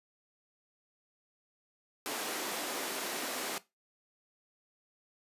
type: high-pass noise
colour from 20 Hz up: pink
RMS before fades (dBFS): -37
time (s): 2.06-3.58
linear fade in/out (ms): 0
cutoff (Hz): 270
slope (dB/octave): 24
effects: noise-tail reverb RT60 0.2 s tail -17 dB re dry + resampled to 32000 Hz